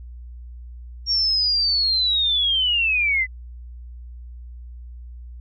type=linear sweep; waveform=sine; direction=down; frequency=5580 to 1991 Hz; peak=-17 dBFS; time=1.06-3.27 s; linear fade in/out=50 ms; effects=added 60 Hz sine -35 dBFS peak until 5.4 s